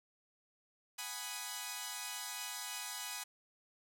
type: chord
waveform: 5% pulse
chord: G# minor seventh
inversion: third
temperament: equal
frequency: 740 / 830.6 / 987.8 / 1244.5 Hz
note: F#5 / G#5 / B5 / D#6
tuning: 0 / 0 / 0 / 0 cents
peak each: -38 / -34 / -33 / -36 dBFS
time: 0.98-3.24 s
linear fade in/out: 10 ms
effects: none